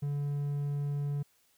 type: tone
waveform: triangle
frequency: 143.7 Hz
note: D3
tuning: 37 cents flat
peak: -28 dBFS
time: 0.02-1.23 s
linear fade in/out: 10 ms
effects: white hiss -69 dBFS RMS until 1.57 s